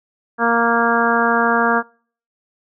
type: harmonic tone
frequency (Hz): 233.1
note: A#3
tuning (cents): 0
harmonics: 1 / 2 / 3 / 4 / 5 / 6 / 7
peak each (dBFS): -21 / -21 / -21 / -21 / -21 / -21 / -21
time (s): 0.38-1.83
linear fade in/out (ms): 50
effects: noise-tail reverb RT60 0.5 s tail -26 dB re dry